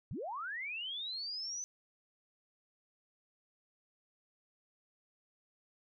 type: linear sweep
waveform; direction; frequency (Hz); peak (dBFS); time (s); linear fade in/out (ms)
sine; up; 82.41 to 6110; -38; 0.11-1.64; 0
effects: none